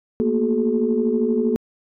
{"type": "tone cluster", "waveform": "sine", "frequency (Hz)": [224.5, 237.1, 373.9, 429], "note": ["A3", "A#3", "F#4", "A4"], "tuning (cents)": [35, 30, 18, -44], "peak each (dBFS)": [-25, -20, -25, -21], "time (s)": [0.2, 1.56], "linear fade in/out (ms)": 0, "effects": ["tanh soft clip ceiling -7 dBFS"]}